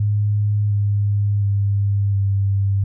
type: tone with pitch steps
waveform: sine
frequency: 103.83 / 102.11 / 100.41 / 98.74 Hz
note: G#2 / G#2 / G2 / G2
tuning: 0 / -29 / +42 / +13 cents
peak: -15 dBFS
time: 0-2.84 s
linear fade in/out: 5 ms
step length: 710 ms
effects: none